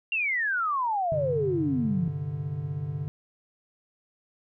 sine exponential sweep, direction down, 2800 to 161 Hz, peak -24 dBFS, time 0.12-2.08 s, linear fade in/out 2 ms
triangle chord, G suspended fourth, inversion none, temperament just, 98 / 130.67 / 147 Hz, G2 / C3 / D3, 0 / -2 / +2 cents, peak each -35 / -34 / -29 dBFS, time 1.12-3.08 s, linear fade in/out 0 ms
effects none

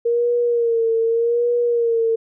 sine tone with vibrato, 466.6 Hz, A#4, 2 cents sharp, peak -15 dBFS, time 0.05-2.16 s, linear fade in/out 10 ms, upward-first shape sine, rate 0.84 Hz, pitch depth 51 cents each way, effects none

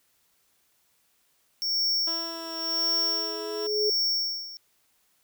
square tone with tremolo, 5480 Hz, F8, 34 cents flat, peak -23 dBFS, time 1.62-4.57 s, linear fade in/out 0 ms, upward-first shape sine, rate 0.94 Hz, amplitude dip 85%
15% pulse tone with vibrato, 329.5 Hz, E4, 1 cent flat, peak -30 dBFS, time 2.07-3.67 s, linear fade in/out 5 ms, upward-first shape triangle, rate 1.4 Hz, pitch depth 13 cents each way
sine tone with exponential growth, 422.1 Hz, G#4, 28 cents sharp, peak -23 dBFS, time 2.15-3.9 s, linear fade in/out 5 ms, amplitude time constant 380 ms
effects white hiss -68 dBFS RMS until 5.23 s

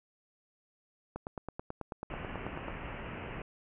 click train, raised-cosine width 1 ms, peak -24 dBFS, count 15, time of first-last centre 1.16-2.683 s, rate 9.19 Hz
pink low-pass noise, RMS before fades -42 dBFS, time 2.1-3.42 s, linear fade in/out 2 ms, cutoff 2900 Hz, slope 96 dB/octave
effects none

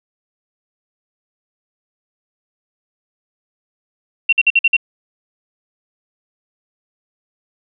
sine tone bursts, 2732 Hz, F7, 39 cents flat, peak -8 dBFS, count 6, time 4.29-4.767 s, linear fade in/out 5 ms, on 37 ms, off 51 ms, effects none

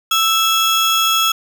35% pulse tone pair together, 1321 / 3329 Hz, E6 / G#7, +3 / +3 cents, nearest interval octave + major third, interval 1600 cents, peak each -14 dBFS, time 0.11-1.32 s, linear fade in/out 5 ms, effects none

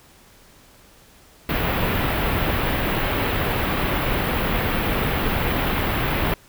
pink band-stop noise, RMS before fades -22 dBFS, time 1.49-6.34 s, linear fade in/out 2 ms, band 3200 to 15000 Hz, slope 24 dB/octave, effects pink hiss -51 dBFS RMS until 6.48 s

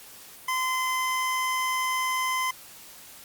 25% pulse tone, 1030 Hz, C6, 28 cents flat, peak -21 dBFS, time 0.48-2.51 s, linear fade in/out 5 ms, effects white hiss -47 dBFS RMS until 3.24 s + Opus 48 kbps

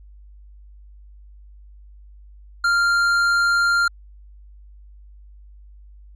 triangle tone with tanh clipping, 1394 Hz, F6, 4 cents flat, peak -17 dBFS, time 2.64-3.88 s, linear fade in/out 5 ms, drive 14 dB, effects added 50 Hz sine -42 dBFS peak until 6.15 s

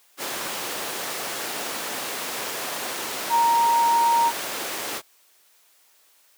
sine tone in noise, 932.3 Hz, A#5, in tune, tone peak -16 dBFS, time 3.29-4.32 s, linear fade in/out 50 ms, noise pink, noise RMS -28 dBFS, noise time 0.17-5.02 s, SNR +9 dB, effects white hiss -59 dBFS RMS until 6.37 s + high-pass 400 Hz 12 dB/octave

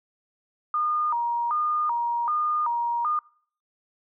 sine tone with vibrato, 1073 Hz, C6, 43 cents sharp, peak -22 dBFS, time 0.74-3.19 s, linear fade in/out 2 ms, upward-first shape square, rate 1.3 Hz, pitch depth 220 cents each way, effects noise-tail reverb RT60 0.5 s tail -21 dB re dry

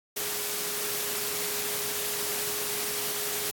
sine tone in noise, 415.3 Hz, G#4, in tune, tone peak -40 dBFS, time 0.16-3.51 s, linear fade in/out 10 ms, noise white, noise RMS -31 dBFS, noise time 0.16-3.51 s, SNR -12 dB, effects high-pass 100 Hz 12 dB/octave + AAC 64 kbps

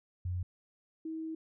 sine tone pair in turn, 89.9 / 320.4 Hz, F#2 / E4, -49 / -49 cents, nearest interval octave + minor seventh, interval 2200 cents, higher second, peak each -32 / -36 dBFS, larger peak first, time 0.25-0.43 / 1.05-1.35 s, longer second, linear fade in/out 5 ms, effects none

